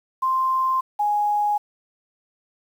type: tone pair in turn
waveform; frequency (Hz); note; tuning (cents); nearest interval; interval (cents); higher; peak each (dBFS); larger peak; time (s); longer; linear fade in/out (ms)
sine; 1046.5 / 830.6; C6 / G#5; 0 / 0; major third; 400; first; -18; neither; 0.22-0.81 / 0.99-1.58; neither; 10
effects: 8-bit